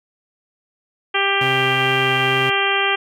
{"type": "harmonic tone", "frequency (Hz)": 395.2, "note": "G4", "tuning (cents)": 14, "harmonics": [1, 2, 3, 4, 5, 6, 7, 8], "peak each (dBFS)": [-24, -24, -24, -24, -24, -24, -24, -24], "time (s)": [1.14, 2.96], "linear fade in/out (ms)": 10}
{"type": "tone with vibrato", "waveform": "sawtooth", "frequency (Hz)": 130.9, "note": "C3", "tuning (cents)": 1, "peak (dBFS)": -20, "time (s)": [1.41, 2.5], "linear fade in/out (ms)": 5, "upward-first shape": "sine", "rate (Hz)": 2.3, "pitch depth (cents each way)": 11}
{"effects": []}